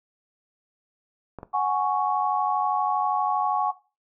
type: clicks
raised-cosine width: 1 ms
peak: -22 dBFS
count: 2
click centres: 1.387 / 1.431 s
type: chord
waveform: sine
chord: F# suspended second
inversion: none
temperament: just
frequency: 740 / 832.5 / 1110 Hz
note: F#5 / G#5 / C#6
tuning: 0 / +4 / +2 cents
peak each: -26 / -25 / -25 dBFS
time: 1.53-3.72 s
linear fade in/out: 20 ms
effects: noise-tail reverb RT60 0.3 s tail -17 dB re dry